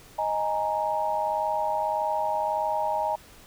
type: chord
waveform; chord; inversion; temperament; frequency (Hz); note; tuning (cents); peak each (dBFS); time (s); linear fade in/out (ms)
sine; D# suspended fourth; none; equal; 622.3 / 830.6 / 932.3; D#5 / G#5 / A#5; 0 / 0 / 0; -29 / -28 / -28; 0.18-3.16; 10
effects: pink hiss -51 dBFS RMS until 3.46 s